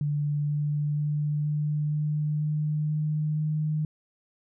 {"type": "tone with pitch steps", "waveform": "sine", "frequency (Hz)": [146.83, 147.77, 148.71, 149.66, 150.61, 151.57, 152.54, 153.51], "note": ["D3", "D3", "D3", "D3", "D3", "D#3", "D#3", "D#3"], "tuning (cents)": [0, 11, 22, 33, 44, -45, -34, -23], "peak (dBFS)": -24, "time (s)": [0.01, 3.85], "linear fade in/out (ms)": 2, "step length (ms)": 480, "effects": []}